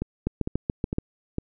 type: two click trains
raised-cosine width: 3 ms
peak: -11 / -14 dBFS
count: 6 / 4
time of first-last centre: 0.27-0.984 / 0.02-1.384 s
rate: 7 / 2.2 Hz
effects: none